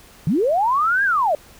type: linear two-way sweep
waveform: sine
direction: up then down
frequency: 133.7 to 1660 to 558 Hz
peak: -15 dBFS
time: 0.27-1.35 s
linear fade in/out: 2 ms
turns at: 1.04 s
effects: pink hiss -47 dBFS RMS until 1.59 s

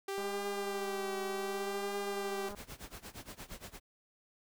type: tone with vibrato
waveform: sawtooth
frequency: 392 Hz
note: G4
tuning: in tune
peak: -32 dBFS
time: 0.08-2.49 s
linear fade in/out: 5 ms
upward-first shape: triangle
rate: 0.66 Hz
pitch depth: 40 cents each way
type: click train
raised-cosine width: 1 ms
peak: -33 dBFS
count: 484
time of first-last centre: 0.18-2.548 s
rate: 204 Hz
type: noise with tremolo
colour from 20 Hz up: pink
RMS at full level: -45 dBFS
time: 2.46-3.8 s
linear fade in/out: 50 ms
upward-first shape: sine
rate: 8.6 Hz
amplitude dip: 90%
effects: none

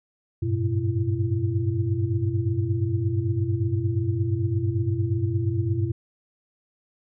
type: tone cluster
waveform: sine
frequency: 96 / 104.7 / 121.3 / 336.6 Hz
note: G2 / G#2 / B2 / E4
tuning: -36 / +15 / -31 / +36 cents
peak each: -26 / -27 / -26 / -30 dBFS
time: 0.42-5.92 s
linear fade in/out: 10 ms
effects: none

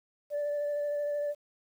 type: tone with vibrato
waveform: sine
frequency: 584 Hz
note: D5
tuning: 10 cents flat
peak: -27 dBFS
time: 0.3-1.35 s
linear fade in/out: 50 ms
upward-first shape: sine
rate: 13 Hz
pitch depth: 13 cents each way
effects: tanh soft clip ceiling -27 dBFS + 10-bit

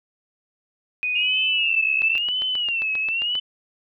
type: tone with pitch glide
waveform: sine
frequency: 2487 to 2635 Hz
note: D#7 to E7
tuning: -1 to -1 cents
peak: -21 dBFS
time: 1.03-2.18 s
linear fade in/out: 0 ms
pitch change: +100 cents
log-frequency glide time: 1.15-1.5 s
type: tone with vibrato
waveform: sine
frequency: 2794 Hz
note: F7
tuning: in tune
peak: -21 dBFS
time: 1.15-3.4 s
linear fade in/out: 10 ms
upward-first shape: sine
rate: 0.97 Hz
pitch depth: 150 cents each way
type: click train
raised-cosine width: 0.3 ms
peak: -19 dBFS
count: 11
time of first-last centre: 2.02-3.353 s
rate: 7.5 Hz
effects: none

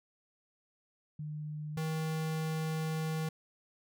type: tone pair in turn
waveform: sine / square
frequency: 151.3 / 158.41 Hz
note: D#3 / D#3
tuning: -48 / +31 cents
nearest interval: minor second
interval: 79 cents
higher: second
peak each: -37 / -33 dBFS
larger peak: second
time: 1.19-1.77 / 1.77-3.29 s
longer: second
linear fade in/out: 5 ms
effects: none

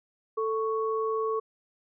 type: tone pair together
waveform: sine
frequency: 442.2 / 1110.1 Hz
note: A4 / C#6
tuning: +9 / +2 cents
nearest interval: octave + major third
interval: 1593 cents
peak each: -27 / -31 dBFS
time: 0.37-1.4 s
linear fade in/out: 10 ms
effects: none

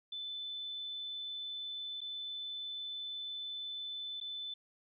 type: tone with dropouts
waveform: sine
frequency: 3514 Hz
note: A7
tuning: 3 cents flat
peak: -39 dBFS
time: 0.12-4.54 s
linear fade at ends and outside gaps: 5 ms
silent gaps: 2.007-2.014 / 4.202-4.211 s
effects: none

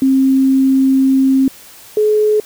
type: tone pair in turn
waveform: sine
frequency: 266.6 / 425.5 Hz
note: C4 / G#4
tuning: +33 / +42 cents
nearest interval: minor sixth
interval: 809 cents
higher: second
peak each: -8 / -9 dBFS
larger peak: first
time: 0.02-1.48 / 1.97-2.4 s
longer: first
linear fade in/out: 2 ms
effects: white hiss -39 dBFS RMS until 2.45 s

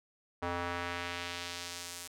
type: tone with band-pass filter sweep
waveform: square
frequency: 87.31 Hz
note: F2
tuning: in tune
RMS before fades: -39 dBFS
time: 0.42-2.08 s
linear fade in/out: 10 ms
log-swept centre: 970 to 9100 Hz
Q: 0.92
effects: none

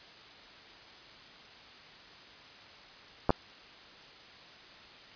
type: clicks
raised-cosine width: 1 ms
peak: -10 dBFS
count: 2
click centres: 3.294 / 3.305 s
effects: white hiss -52 dBFS RMS until 5.15 s + resampled to 11025 Hz

